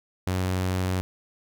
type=tone; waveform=sawtooth; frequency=92.5 Hz; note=F#2; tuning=in tune; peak=-20 dBFS; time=0.27-1.01 s; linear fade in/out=0 ms; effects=none